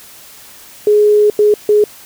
sine tone bursts at uneven times, 418.7 Hz, G#4, 14 cents sharp, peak -6 dBFS, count 3, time 0.87-1.3 / 1.39-1.54 / 1.69-1.84 s, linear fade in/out 2 ms, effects white hiss -38 dBFS RMS until 2.05 s

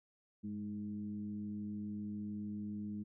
sine tone with frequency modulation, 207.7 Hz, G#3, in tune, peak -39 dBFS, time 0.43-3.04 s, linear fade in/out 20 ms, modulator 107 Hz, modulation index 0.6, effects none

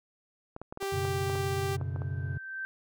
clicks, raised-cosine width 1 ms, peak -26 dBFS, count 11, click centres 0.564 / 0.616 / 0.725 / 0.774 / 0.827 / 1.051 / 1.298 / 1.355 / 1.813 / 1.961 / 2.019 s
sawtooth tone, 392.2 Hz, G4, 1 cent sharp, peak -27 dBFS, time 0.8-1.77 s, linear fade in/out 20 ms
triangle chord, F# suspended fourth, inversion none, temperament equal with one note detuned, 92.5 / 123.47 / 140.04 Hz, F#2 / B2 / C#3, 0 / 0 / +18 cents, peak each -32 / -35 / -34 dBFS, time 0.92-2.38 s, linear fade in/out 10 ms
sine tone with exponential growth, 1556 Hz, G6, 13 cents flat, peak -32 dBFS, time 1.5-2.65 s, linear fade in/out 0 ms, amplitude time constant 250 ms
effects none

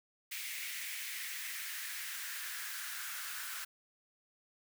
white noise with high-pass filter sweep, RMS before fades -42 dBFS, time 0.31-3.65 s, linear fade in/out 10 ms, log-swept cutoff 2200 to 1400 Hz, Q 3.4, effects none

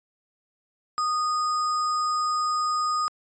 sine tone with sample-and-hold, 1235 Hz, D#6, 13 cents flat, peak -22 dBFS, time 0.98-3.08 s, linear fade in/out 0 ms, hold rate 6300 Hz, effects resampled to 16000 Hz

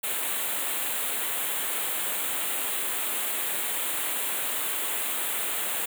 white band-stop noise, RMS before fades -29 dBFS, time 0.03-5.86 s, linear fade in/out 10 ms, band 3800 to 7500 Hz, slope 48 dB/octave, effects high-pass 300 Hz 12 dB/octave

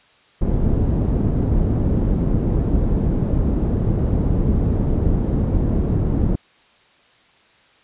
pink low-pass noise, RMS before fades -18 dBFS, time 0.41-6.36 s, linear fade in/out 10 ms, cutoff 300 Hz, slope 12 dB/octave, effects white hiss -54 dBFS RMS until 7.83 s + resampled to 8000 Hz

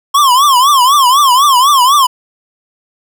square tone with vibrato, 1074 Hz, C6, 45 cents sharp, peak -6 dBFS, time 0.14-2.07 s, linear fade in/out 10 ms, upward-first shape triangle, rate 4 Hz, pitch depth 200 cents each way, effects none

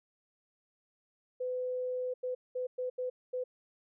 sine tone bursts at uneven times, 504 Hz, B4, 35 cents sharp, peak -32 dBFS, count 6, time 1.4-2.14 / 2.23-2.35 / 2.55-2.67 / 2.78-2.9 / 2.98-3.1 / 3.33-3.44 s, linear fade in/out 10 ms, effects none

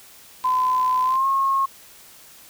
sine tone with pitch glide, 1017 to 1083.7 Hz, C6 to C#6, -50 to -40 cents, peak -17 dBFS, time 0.44-1.66 s, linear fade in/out 10 ms, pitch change +110 cents, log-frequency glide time 1.04-1.27 s
click train, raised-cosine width 0.2 ms, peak -22 dBFS, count 45, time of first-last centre 0.44-1.155 s, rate 61.5 Hz
effects white hiss -47 dBFS RMS until 2.49 s

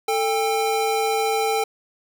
square tone pair together, 442.4 / 799 Hz, A4 / G5, +9 / +33 cents, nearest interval minor seventh, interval 1024 cents, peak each -23 dBFS, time 0.08-1.64 s, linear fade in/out 5 ms, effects none

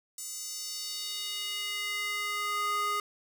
square tone with high-pass filter sweep, 413 Hz, G#4, 10 cents flat, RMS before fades -34 dBFS, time 0.18-3 s, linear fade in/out 2 ms, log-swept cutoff 7500 to 1000 Hz, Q 2.3, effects none

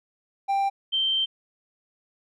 triangle / sine tone pair in turn, 789 / 3129 Hz, G5 / G7, +11 / -4 cents, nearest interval 2 octaves, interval 2385 cents, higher second, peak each -19 / -21 dBFS, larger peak first, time 0.48-0.7 / 0.92-1.26 s, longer second, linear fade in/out 20 ms, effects none

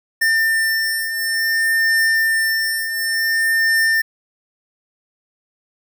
square beating tone pair, 1800 / 1800.56 Hz, A6 / A6, +39 / +39 cents, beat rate 0.56 Hz, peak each -17 / -24 dBFS, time 0.21-4.02 s, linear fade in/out 10 ms, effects 8-bit

